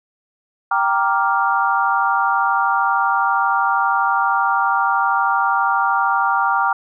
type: chord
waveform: sine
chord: G minor seventh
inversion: none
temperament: equal with one note detuned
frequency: 784 / 936.6 / 1174.7 / 1396.9 Hz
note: G5 / Bb5 / D6 / F6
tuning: 0 / +8 / 0 / 0 cents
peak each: -20 dBFS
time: 0.71-6.73 s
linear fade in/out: 5 ms
effects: none